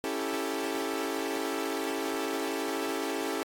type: chord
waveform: sawtooth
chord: A dominant seventh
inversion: first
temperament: equal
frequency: 277.2 / 329.6 / 392 / 440 Hz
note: C#4 / E4 / G4 / A4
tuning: 0 / 0 / 0 / 0 cents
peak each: -32 dBFS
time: 0.04-3.43 s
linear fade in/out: 0 ms
effects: AAC 64 kbps